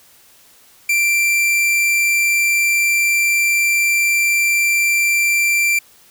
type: tone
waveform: 45% pulse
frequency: 2356 Hz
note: D7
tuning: 5 cents sharp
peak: -13 dBFS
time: 0.89-5.79 s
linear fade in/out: 5 ms
effects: white hiss -49 dBFS RMS until 6.1 s